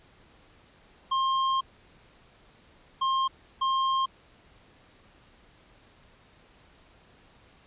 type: tone bursts at uneven times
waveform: square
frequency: 1063 Hz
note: C6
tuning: 27 cents sharp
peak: -24 dBFS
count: 3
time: 1.11-1.61 / 3.01-3.28 / 3.61-4.06 s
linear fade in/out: 10 ms
effects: pink hiss -58 dBFS RMS until 7.66 s + resampled to 8000 Hz